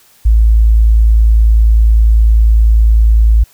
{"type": "tone", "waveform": "sine", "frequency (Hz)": 55, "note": "A1", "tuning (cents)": 0, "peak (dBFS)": -4, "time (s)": [0.25, 3.44], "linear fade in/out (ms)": 10, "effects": ["white hiss -47 dBFS RMS until 3.53 s"]}